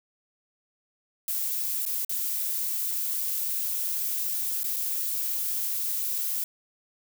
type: noise with dropouts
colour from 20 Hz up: violet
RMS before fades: -29 dBFS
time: 1.28-6.44 s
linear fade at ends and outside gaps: 1 ms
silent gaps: 1.853-1.863 / 2.048-2.094 / 4.633-4.641 / 4.762-4.766 s
effects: none